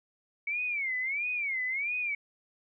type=tone with vibrato; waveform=sine; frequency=2235 Hz; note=C#7; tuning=14 cents sharp; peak=-29 dBFS; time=0.47-2.15 s; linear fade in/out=5 ms; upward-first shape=sine; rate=1.5 Hz; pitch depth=190 cents each way; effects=none